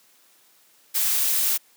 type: noise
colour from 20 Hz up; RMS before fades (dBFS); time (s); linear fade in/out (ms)
blue; -22; 0.94-1.58; 20
effects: white hiss -58 dBFS RMS until 1.76 s + high-pass 200 Hz 12 dB/octave